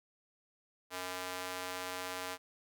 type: tone with high-pass filter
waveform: square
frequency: 91.6 Hz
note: F#2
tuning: 17 cents flat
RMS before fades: -41 dBFS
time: 0.9-2.38 s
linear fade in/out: 50 ms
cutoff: 680 Hz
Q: 0.67
effects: none